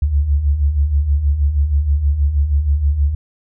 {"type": "beating tone pair", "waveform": "sine", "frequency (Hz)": [67.4, 73.7], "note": ["C#2", "D2"], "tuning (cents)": [-48, 7], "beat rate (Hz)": 6.3, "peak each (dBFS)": [-20, -13], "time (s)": [0.02, 3.15], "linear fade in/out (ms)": 5, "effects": []}